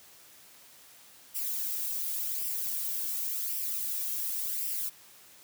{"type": "noise with flanger", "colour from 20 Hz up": "violet", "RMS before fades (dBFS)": -33, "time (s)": [1.34, 4.9], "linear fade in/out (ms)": 20, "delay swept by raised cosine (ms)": [0.37, 1.87], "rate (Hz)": 0.9, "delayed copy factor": 0.55, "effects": ["white hiss -55 dBFS RMS until 5.43 s", "high-pass 80 Hz 12 dB/octave"]}